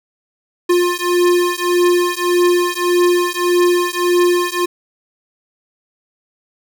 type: beating tone pair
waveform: square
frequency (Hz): 352.5 / 354.2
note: F4 / F4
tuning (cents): +16 / +24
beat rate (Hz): 1.7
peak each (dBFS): -16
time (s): 0.69-4.66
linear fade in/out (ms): 10
effects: none